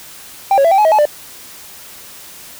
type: tone with pitch steps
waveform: triangle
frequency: 788 / 552 / 666 / 777 / 846 / 638 / 854 / 593 Hz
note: G5 / C#5 / E5 / G5 / G#5 / D#5 / G#5 / D5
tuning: +9 / -7 / +18 / -16 / +32 / +43 / +48 / +17 cents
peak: -5 dBFS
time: 0.51-1.054 s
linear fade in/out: 2 ms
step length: 68 ms
effects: tanh soft clip ceiling -1 dBFS + white hiss -36 dBFS RMS until 2.59 s